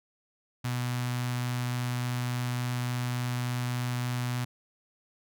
sawtooth tone with notch filter, 123.47 Hz, B2, in tune, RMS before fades -31 dBFS, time 0.64-4.45 s, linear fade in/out 10 ms, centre 440 Hz, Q 0.69, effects none

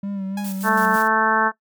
triangle tone with vibrato, 196 Hz, G3, in tune, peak -22 dBFS, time 0.03-0.96 s, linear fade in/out 5 ms, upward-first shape sine, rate 3.3 Hz, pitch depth 43 cents each way
sawtooth tone with exponential decay, 830.6 Hz, G#5, in tune, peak -24 dBFS, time 0.37-0.68 s, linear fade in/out 5 ms, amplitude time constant 66 ms
blue noise with tremolo, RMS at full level -34 dBFS, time 0.44-1.08 s, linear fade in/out 5 ms, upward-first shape square, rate 6 Hz, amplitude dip 60%
harmonic tone, 220 Hz, A3, in tune, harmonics 1 / 2 / 3 / 4 / 5 / 6 / 7 / 8, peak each -27 / -26 / -27 / -21 / -22 / -24 / -21 / -26 dBFS, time 0.63-1.52 s, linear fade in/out 50 ms
effects noise-tail reverb RT60 0.1 s tail -18 dB re dry + MP3 96 kbps

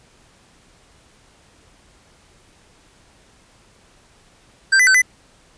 square tone with pitch steps, 1569 / 2000 / 1531 / 2006 Hz, G6 / B6 / G6 / B6, +1 / +21 / -41 / +26 cents, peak -11 dBFS, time 4.72-5.02 s, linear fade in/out 10 ms, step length 75 ms, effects pink hiss -53 dBFS RMS until 5.57 s + resampled to 22050 Hz

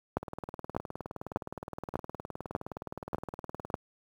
two click trains, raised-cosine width 1 ms, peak -24 / -14 dBFS, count 68 / 7, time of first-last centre 0.23-3.702 / 0.17-3.741 s, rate 19.3 / 1.68 Hz, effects high-pass 60 Hz 12 dB/octave + 9-bit

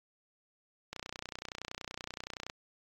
click train, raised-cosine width 0.2 ms, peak -22 dBFS, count 49, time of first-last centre 0.93-2.499 s, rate 30.6 Hz, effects AAC 48 kbps

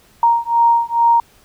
sine beating tone pair, 932.3 / 934.6 Hz, A#5 / A#5, 0 / +4 cents, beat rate 2.3 Hz, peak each -14 dBFS, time 0.23-1.2 s, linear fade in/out 2 ms, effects pink hiss -51 dBFS RMS until 1.44 s

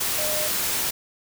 sine tone in noise, 610 Hz, D#5, 34 cents flat, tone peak -29 dBFS, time 0.18-0.48 s, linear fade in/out 10 ms, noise white, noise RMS -25 dBFS, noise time 0-0.91 s, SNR -7 dB, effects none

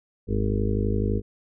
harmonic tone, 51.91 Hz, G#1, in tune, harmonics 1 / 2 / 4 / 5 / 6 / 7 / 8 / 9, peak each -26 / -26 / -29 / -34 / -36 / -35 / -31 / -34 dBFS, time 0.27-1.22 s, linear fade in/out 50 ms, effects none

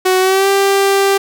sawtooth tone with pitch glide, 372 to 393.7 Hz, F#4 to G4, +9 to +8 cents, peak -6 dBFS, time 0.05-1.18 s, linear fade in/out 10 ms, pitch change +99 cents, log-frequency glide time 0.19-0.48 s, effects none

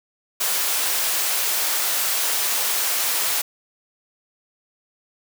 white high-pass noise, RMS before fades -22 dBFS, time 0.4-3.42 s, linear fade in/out 10 ms, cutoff 500 Hz, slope 12 dB/octave, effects none

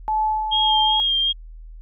sine tone with tremolo, 864 Hz, A5, 32 cents flat, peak -17 dBFS, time 0.08-1 s, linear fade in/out 0 ms, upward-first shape sine, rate 1.8 Hz, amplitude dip 45%
sine tone with vibrato, 3229 Hz, G#7, 49 cents flat, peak -17 dBFS, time 0.51-1.33 s, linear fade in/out 20 ms, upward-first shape sine, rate 2.6 Hz, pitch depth 24 cents each way
effects added 40 Hz sine -36 dBFS peak until 1.81 s

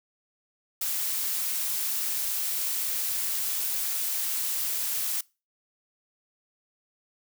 blue noise, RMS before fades -29 dBFS, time 0.81-5.21 s, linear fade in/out 5 ms, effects noise-tail reverb RT60 0.3 s tail -24 dB re dry

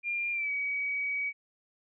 sine tone with pitch glide, 2399 to 2267 Hz, D7 to C#7, +36 to +38 cents, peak -29 dBFS, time 0.03-1.33 s, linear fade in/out 50 ms, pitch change -98 cents, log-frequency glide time 0.32-0.51 s, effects none

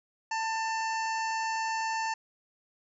harmonic tone, 892 Hz, A5, 23 cents sharp, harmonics 1 / 2 / 3 / 5 / 6 / 7 / 8, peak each -30 / -36 / -40 / -44 / -46 / -47 / -48 dBFS, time 0.31-2.14 s, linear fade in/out 5 ms, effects none

